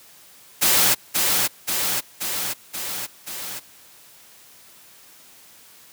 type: noise with echo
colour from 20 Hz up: white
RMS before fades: -17 dBFS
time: 0.61-0.95 s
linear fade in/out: 20 ms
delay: 530 ms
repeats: 5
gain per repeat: -3 dB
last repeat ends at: 3.6 s
effects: white hiss -49 dBFS RMS until 5.92 s + high-pass 80 Hz 12 dB/octave